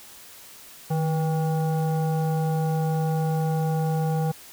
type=tone with frequency modulation; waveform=sine; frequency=155.56 Hz; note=D#3; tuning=in tune; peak=-21 dBFS; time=0.9-4.32 s; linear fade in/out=10 ms; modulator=641 Hz; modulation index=0.68; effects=white hiss -46 dBFS RMS until 4.52 s